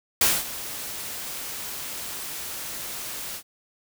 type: noise with ADSR envelope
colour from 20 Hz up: white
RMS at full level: -18 dBFS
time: 0.21-3.43 s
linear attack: 4 ms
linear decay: 220 ms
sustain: -16 dB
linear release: 77 ms
effects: none